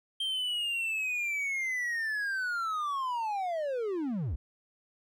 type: linear sweep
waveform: triangle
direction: down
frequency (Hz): 3173 to 52.6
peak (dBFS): -28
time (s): 0.2-4.36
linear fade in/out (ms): 5
effects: none